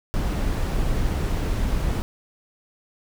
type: noise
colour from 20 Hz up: brown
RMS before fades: -23 dBFS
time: 0.14-2.02 s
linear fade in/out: 0 ms
effects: none